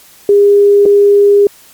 sine tone with dropouts, 405.7 Hz, G#4, 41 cents flat, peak -3 dBFS, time 0.29-1.47 s, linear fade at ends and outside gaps 2 ms, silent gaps 0.855-0.86 s, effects white hiss -41 dBFS RMS until 1.73 s + MP3 96 kbps

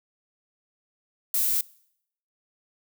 violet noise, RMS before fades -24 dBFS, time 1.34-1.61 s, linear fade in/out 2 ms, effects noise-tail reverb RT60 0.7 s tail -23 dB re dry

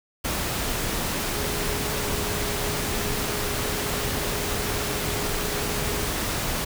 sine tone in noise, 414.9 Hz, G#4, 2 cents flat, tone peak -34 dBFS, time 1.34-6.07 s, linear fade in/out 10 ms, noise pink, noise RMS -27 dBFS, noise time 0.24-6.65 s, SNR -10 dB, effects none

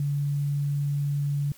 sine tone, 143.2 Hz, D3, 43 cents flat, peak -23 dBFS, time 0-1.52 s, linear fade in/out 2 ms, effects white hiss -53 dBFS RMS until 1.57 s + MP3 96 kbps

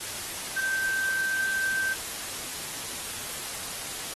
sine tone in noise, 1559 Hz, G6, 10 cents flat, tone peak -26 dBFS, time 0.56-1.94 s, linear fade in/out 10 ms, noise white, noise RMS -35 dBFS, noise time 0-4.14 s, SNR +6 dB, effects AAC 32 kbps

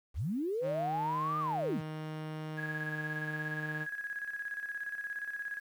sine linear two-way sweep, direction up then down, 43.65 to 1229 to 81.1 Hz, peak -31 dBFS, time 0.14-1.82 s, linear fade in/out 50 ms, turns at 1.39 s
sawtooth tone with pitch glide, 155.56 to 153.95 Hz, D#3 to D#3, 0 to -18 cents, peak -34 dBFS, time 0.61-3.87 s, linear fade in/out 50 ms, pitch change -18 cents, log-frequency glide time 2.52-2.97 s
sine tone with tremolo, 1661.2 Hz, G#6, in tune, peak -34 dBFS, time 2.57-5.6 s, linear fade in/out 20 ms, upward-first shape square, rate 17 Hz, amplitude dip 60%
effects low-pass 3000 Hz 12 dB/octave + 10-bit

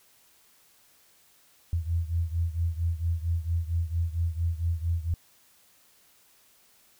sine beating tone pair, 82.7 / 87.1 Hz, E2 / F2, +6 / -4 cents, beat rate 4.4 Hz, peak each -27 / -30 dBFS, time 1.73-5.14 s, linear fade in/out 0 ms, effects white hiss -61 dBFS RMS until 6.99 s

